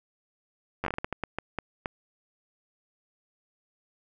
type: slowing click train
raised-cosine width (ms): 0.5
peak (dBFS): -15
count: 13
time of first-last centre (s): 0.84-1.858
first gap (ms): 10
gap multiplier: 1.35
effects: none